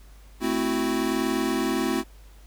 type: chord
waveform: square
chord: F# half-diminished seventh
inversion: first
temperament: equal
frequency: 220 / 261.6 / 329.6 / 370 Hz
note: A3 / C4 / E4 / F#4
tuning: 0 / 0 / 0 / 0 cents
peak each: -31 / -28 / -29 / -30 dBFS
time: 0.4-2.04 s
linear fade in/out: 50 ms
effects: added 50 Hz sine -46 dBFS peak until 2.46 s + pink hiss -57 dBFS RMS until 2.46 s